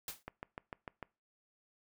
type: noise with exponential decay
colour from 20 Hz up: white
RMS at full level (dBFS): -38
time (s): 0.08-0.23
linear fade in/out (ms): 1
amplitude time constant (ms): 32
type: click train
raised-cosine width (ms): 0.5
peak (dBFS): -27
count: 6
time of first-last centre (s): 0.28-1.027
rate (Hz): 6.69
effects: noise-tail reverb RT60 0.3 s tail -23 dB re dry